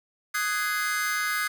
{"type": "chord", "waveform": "45% pulse", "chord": "Ab dominant seventh", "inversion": "second", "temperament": "just", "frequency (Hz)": [1245.9, 1495.1, 1661.2, 2077], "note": ["Eb6", "Gb6", "Ab6", "C7"], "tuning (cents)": [2, 18, 0, -13], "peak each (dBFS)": -31, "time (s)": [0.34, 1.48], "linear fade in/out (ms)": 10, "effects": []}